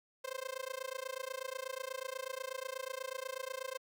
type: tone with amplitude modulation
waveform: sawtooth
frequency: 523.3 Hz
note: C5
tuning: in tune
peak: -32 dBFS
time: 0.24-3.78 s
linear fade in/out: 10 ms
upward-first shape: sine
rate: 28.2 Hz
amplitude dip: 100%
effects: none